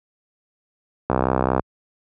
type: click train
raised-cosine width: 1 ms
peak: -4 dBFS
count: 33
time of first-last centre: 1.1-1.595 s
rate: 64.6 Hz
effects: high-pass 60 Hz 12 dB/octave